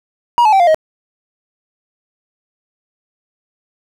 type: tone with pitch steps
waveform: triangle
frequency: 954 / 859.8 / 774.9 / 698.4 / 629.4 Hz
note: A#5 / A5 / G5 / F5 / D#5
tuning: +40 / -40 / -20 / 0 / +20 cents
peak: -5 dBFS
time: 0.38-0.745 s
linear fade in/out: 0 ms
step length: 73 ms
effects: none